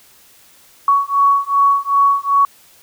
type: beating tone pair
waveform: sine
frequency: 1118 / 1120.6 Hz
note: C#6 / C#6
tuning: +14 / +18 cents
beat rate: 2.6 Hz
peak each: -14 dBFS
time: 0.88-2.45 s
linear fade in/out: 2 ms
effects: white hiss -48 dBFS RMS until 2.82 s